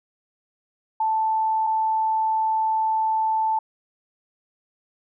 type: tone pair in turn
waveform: sine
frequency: 880 / 880 Hz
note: A5 / A5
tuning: 0 / 0 cents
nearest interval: unison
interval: 0 cents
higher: neither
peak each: -19 dBFS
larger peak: neither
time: 1-1.67 / 1.67-3.59 s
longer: second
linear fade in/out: 5 ms
effects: none